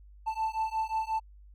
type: beating tone pair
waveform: triangle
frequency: 880 / 885.6 Hz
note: A5 / A5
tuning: 0 / +11 cents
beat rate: 5.6 Hz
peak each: -30 dBFS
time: 0.26-1.2 s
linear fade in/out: 20 ms
effects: added 50 Hz sine -50 dBFS peak until 1.54 s